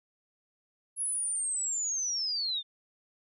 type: linear sweep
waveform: sine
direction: down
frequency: 10620 to 3545 Hz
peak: -29 dBFS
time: 0.96-2.63 s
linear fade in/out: 50 ms
effects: none